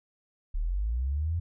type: linear sweep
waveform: sine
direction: up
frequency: 34.25 to 87.31 Hz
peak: -26 dBFS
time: 0.54-1.4 s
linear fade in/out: 10 ms
effects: none